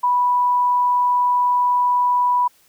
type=tone; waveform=sine; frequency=984 Hz; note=B5; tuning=7 cents flat; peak=-14 dBFS; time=0.03-2.48 s; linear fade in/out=10 ms; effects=white hiss -56 dBFS RMS until 2.68 s